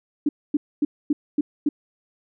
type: tone bursts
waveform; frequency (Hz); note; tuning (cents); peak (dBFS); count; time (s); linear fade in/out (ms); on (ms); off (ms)
sine; 293.7; D4; 0; -16; 6; 0.26-1.69; 5; 30; 250
effects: none